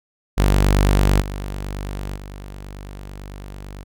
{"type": "tone with level steps", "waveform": "sawtooth", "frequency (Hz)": 49, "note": "G1", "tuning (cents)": 0, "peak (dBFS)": [-9, -22, -29], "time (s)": [0.37, 3.84], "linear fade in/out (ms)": 20, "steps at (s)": [1.2, 2.15], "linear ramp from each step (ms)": 20, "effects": []}